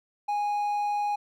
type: tone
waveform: triangle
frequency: 826 Hz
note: G#5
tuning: 10 cents flat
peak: -23 dBFS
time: 0.28-1.16 s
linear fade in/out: 10 ms
effects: none